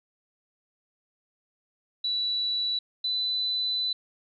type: tone pair in turn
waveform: sine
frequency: 3943 / 3998 Hz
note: B7 / B7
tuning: -4 / +20 cents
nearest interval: unison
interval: 24 cents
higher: second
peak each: -25 dBFS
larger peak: neither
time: 2.04-2.79 / 3.04-3.93 s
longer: second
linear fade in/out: 5 ms
effects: none